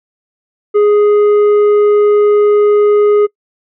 sine tone with tanh clipping, 415.3 Hz, G#4, in tune, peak -7 dBFS, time 0.74-3.27 s, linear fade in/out 20 ms, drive 6 dB, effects noise-tail reverb RT60 0.1 s tail -25 dB re dry

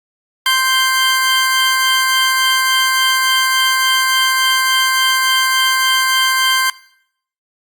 20% pulse tone pair together, 1046.5 / 1568 Hz, C6 / G6, 0 / 0 cents, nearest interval perfect fifth, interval 700 cents, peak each -10 dBFS, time 0.46-6.7 s, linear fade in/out 2 ms, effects noise-tail reverb RT60 0.7 s tail -21 dB re dry + Opus 48 kbps

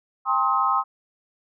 sine tone cluster, 797 / 908 / 1057 / 1271 Hz, G5 / A#5 / C6 / D#6, +28 / -46 / +17 / +36 cents, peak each -26 / -30 / -22 / -22 dBFS, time 0.25-0.84 s, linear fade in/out 50 ms, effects none

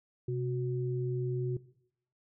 sine tone pair together, 128.6 / 366.5 Hz, C3 / F#4, -30 / -16 cents, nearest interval octave + tritone, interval 1814 cents, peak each -32 / -35 dBFS, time 0.28-1.57 s, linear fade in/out 5 ms, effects noise-tail reverb RT60 0.7 s tail -18 dB re dry

